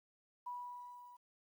sine tone with level ramp, 979 Hz, B5, 15 cents flat, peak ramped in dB -40 to -55 dBFS, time 0.46-1.17 s, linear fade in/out 10 ms, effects 12-bit

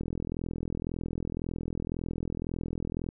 click train, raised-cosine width 3 ms, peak -20 dBFS, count 130, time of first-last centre 0.01-3.089 s, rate 41.9 Hz, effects none

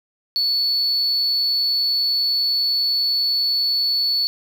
sine tone, 4435 Hz, C#8, in tune, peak -15 dBFS, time 0.36-4.27 s, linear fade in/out 0 ms, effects tanh soft clip ceiling -15 dBFS + 7-bit

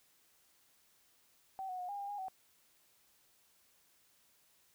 sine tone with pitch steps, 768 / 736 / 723 / 810 / 802 / 818 / 757 Hz, G5 / F#5 / F#5 / G#5 / G5 / G#5 / F#5, -36 / -9 / -40 / -43 / +39 / -26 / +39 cents, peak -39 dBFS, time 1.59-2.283 s, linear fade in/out 0 ms, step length 99 ms, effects white hiss -70 dBFS RMS until 4.74 s

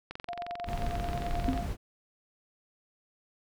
click train, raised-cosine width 0.3 ms, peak -23 dBFS, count 34, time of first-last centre 0.11-1.577 s, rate 22.5 Hz
sine tone with tremolo, 698.5 Hz, F5, in tune, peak -33 dBFS, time 0.28-1.66 s, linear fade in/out 10 ms, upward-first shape sine, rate 9.4 Hz, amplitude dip 60%
brown noise, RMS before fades -33 dBFS, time 0.65-1.77 s, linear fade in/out 50 ms
sine tone with exponential decay, 261.6 Hz, C4, in tune, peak -23 dBFS, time 1.48-1.71 s, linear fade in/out 2 ms, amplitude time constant 48 ms
effects none

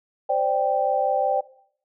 sine chord, C suspended second, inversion none, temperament just, 523.3 / 588.7 / 784.9 Hz, C5 / D5 / G5, 0 / +4 / +2 cents, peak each -25 / -24 / -22 dBFS, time 0.29-1.41 s, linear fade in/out 10 ms, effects noise-tail reverb RT60 0.6 s tail -19 dB re dry

